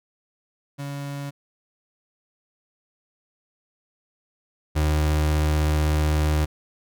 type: tone pair in turn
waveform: 35% pulse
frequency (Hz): 141.4 / 76.3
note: C#3 / D#2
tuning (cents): +35 / -33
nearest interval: major seventh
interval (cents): 1068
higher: first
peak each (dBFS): -28 / -17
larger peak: second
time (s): 0.78-1.31 / 4.75-6.46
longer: second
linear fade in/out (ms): 20
effects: none